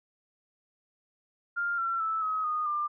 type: tone with pitch steps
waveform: sine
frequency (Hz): 1400 / 1356.2 / 1313.8 / 1272.7 / 1232.9 / 1194.4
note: F6 / E6 / E6 / D#6 / D#6 / D6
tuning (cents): +4 / +49 / -6 / +39 / -16 / +29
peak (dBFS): -27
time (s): 1.56-2.88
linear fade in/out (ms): 20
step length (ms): 220
effects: none